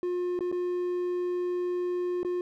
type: tone with dropouts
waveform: triangle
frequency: 356.7 Hz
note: F4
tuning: 37 cents sharp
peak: -25 dBFS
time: 0.03-2.41 s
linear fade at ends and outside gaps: 1 ms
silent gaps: 0.391-0.407 / 0.516-0.525 / 2.231-2.248 s
effects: none